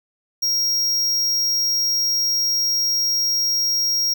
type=tone; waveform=square; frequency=5600 Hz; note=F8; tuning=4 cents sharp; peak=-18 dBFS; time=0.42-4.14 s; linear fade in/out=10 ms; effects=none